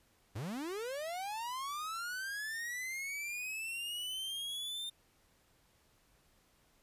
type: linear sweep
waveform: 45% pulse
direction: up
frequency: 87.31 to 3638 Hz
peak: -38 dBFS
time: 0.35-4.9 s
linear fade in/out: 10 ms
effects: pink hiss -70 dBFS RMS until 6.82 s + resampled to 32000 Hz